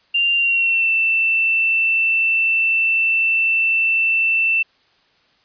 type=tone with pitch glide; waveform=sine; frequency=2785 to 2672 Hz; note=F7 to E7; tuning=-5 to +23 cents; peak=-14 dBFS; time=0.14-4.63 s; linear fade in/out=10 ms; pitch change=-72 cents; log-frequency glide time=0.35-0.91 s; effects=white hiss -58 dBFS RMS until 5.44 s + resampled to 11025 Hz